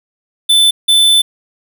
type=tone bursts at uneven times; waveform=square; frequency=3520 Hz; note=A7; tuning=in tune; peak=-7 dBFS; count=2; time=0.49-0.71 / 0.88-1.22 s; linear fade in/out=10 ms; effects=none

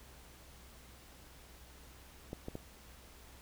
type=clicks; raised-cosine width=2 ms; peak=-27 dBFS; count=3; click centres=2.331 / 2.484 / 2.554 s; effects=added 63 Hz sine -58 dBFS peak until 3.41 s + pink hiss -58 dBFS RMS until 3.41 s

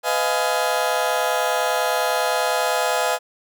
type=chord; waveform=30% pulse; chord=F half-diminished seventh; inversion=second; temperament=just; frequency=502.9 / 628.6 / 698.5 / 838.1 Hz; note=Cb5 / Eb5 / F5 / Ab5; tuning=+31 / +18 / 0 / +16 cents; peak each=-22 dBFS; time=0.03-3.19 s; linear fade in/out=50 ms; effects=none

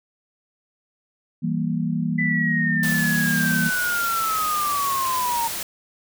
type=chord; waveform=sine; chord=E diminished; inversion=none; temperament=equal with one note detuned; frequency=164.81 / 196 / 235.2 Hz; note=E3 / G3 / Bb3; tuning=0 / 0 / +16 cents; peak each=-24 / -27 / -25 dBFS; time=1.42-3.7 s; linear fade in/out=20 ms
type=linear sweep; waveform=sine; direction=down; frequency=2000 to 914 Hz; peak=-21 dBFS; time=2.18-5.48 s; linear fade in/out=10 ms
type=noise; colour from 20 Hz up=white; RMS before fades=-29 dBFS; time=2.83-5.63 s; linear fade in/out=2 ms
effects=none

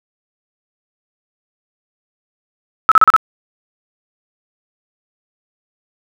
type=tone bursts; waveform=sine; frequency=1303 Hz; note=E6; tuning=20 cents flat; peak=-3 dBFS; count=5; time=2.89-3.164 s; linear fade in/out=0 ms; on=26 ms; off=36 ms; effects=none

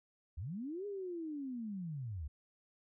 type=linear two-way sweep; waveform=sine; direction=up then down; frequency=65.1 to 415.3 to 65.1 Hz; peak=-39 dBFS; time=0.37-2.28 s; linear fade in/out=10 ms; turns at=0.86 s; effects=none

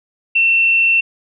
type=tone with frequency modulation; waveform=sine; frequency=2700 Hz; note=E7; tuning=41 cents sharp; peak=-10 dBFS; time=0.35-1.01 s; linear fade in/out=10 ms; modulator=33.9 Hz; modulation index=0.46; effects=none

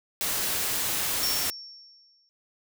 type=noise; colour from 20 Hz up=white; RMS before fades=-28 dBFS; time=0.21-1.5 s; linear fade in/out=0 ms
type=tone with exponential decay; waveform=sine; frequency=5470 Hz; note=F8; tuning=37 cents flat; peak=-25 dBFS; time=1.23-2.29 s; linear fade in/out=0 ms; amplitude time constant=230 ms
effects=none

